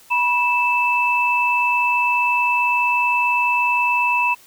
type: tone pair together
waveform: sine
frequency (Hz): 972.2 / 2637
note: B5 / E7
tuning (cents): -28 / 0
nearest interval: octave + perfect fourth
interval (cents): 1728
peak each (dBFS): -18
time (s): 0.1-4.35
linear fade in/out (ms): 20
effects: white hiss -49 dBFS RMS until 4.46 s